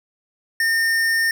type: tone with hard clipping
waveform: sine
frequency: 1819 Hz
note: A#6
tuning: 43 cents flat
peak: -18 dBFS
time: 0.6-1.31 s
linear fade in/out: 2 ms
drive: 15 dB
effects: none